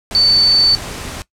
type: tone in noise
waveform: sine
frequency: 4523 Hz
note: C#8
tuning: 34 cents sharp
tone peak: -9 dBFS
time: 0.15-0.75 s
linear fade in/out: 0 ms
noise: pink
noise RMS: -27 dBFS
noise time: 0.11-1.22 s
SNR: +15 dB
effects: noise-tail reverb RT60 0.1 s tail -18 dB re dry + low-pass 10000 Hz 12 dB/octave